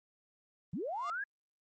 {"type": "linear sweep", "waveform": "sine", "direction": "up", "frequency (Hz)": [130.3, 1700], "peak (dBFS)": -35, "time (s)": [0.73, 1.24], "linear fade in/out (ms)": 5}
{"type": "tone with exponential growth", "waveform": "sawtooth", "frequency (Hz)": 698, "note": "F5", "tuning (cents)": -1, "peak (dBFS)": -36, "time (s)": [0.87, 1.1], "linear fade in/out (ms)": 1, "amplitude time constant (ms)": 49}
{"effects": ["Opus 24 kbps"]}